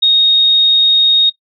sine tone, 3729 Hz, A#7, in tune, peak -6 dBFS, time 0.02-1.3 s, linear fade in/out 10 ms, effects noise-tail reverb RT60 0.1 s tail -21 dB re dry

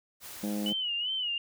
white noise, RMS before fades -44 dBFS, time 0.2-0.74 s, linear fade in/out 50 ms
harmonic tone, 103.83 Hz, G#2, in tune, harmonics 2 / 3 / 4 / 5 / 6 / 7 / 8, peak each -31 / -37 / -47 / -42 / -47 / -51 / -52 dBFS, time 0.43-0.73 s, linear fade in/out 5 ms
sine tone with vibrato, 2947 Hz, F#7, 8 cents flat, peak -29 dBFS, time 0.66-1.38 s, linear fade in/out 2 ms, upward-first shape sine, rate 2.6 Hz, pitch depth 95 cents each way
effects none

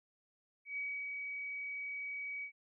sine tone with ADSR envelope, 2268 Hz, C#7, 39 cents sharp, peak -36 dBFS, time 0.65-2.52 s, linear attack 120 ms, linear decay 290 ms, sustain -3 dB, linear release 87 ms, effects none

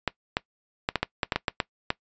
clicks, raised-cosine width 0.3 ms, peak -7 dBFS, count 11, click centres 0.077 / 0.369 / 0.889 / 0.957 / 1.03 / 1.232 / 1.322 / 1.36 / 1.482 / 1.602 / 1.904 s, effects noise-tail reverb RT60 0.1 s tail -21 dB re dry + resampled to 16000 Hz

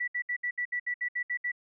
sine tone bursts, 1957 Hz, B6, 16 cents flat, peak -28 dBFS, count 11, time 0-1.518 s, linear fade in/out 10 ms, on 78 ms, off 66 ms, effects none

